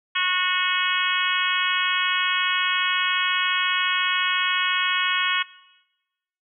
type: harmonic tone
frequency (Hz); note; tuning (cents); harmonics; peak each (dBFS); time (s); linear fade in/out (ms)
365.7; F#4; -20; 3 / 4 / 5 / 6 / 7 / 8 / 9; -28 / -28 / -28 / -28 / -28 / -28 / -28; 0.15-5.43; 10
effects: noise-tail reverb RT60 1.0 s tail -19 dB re dry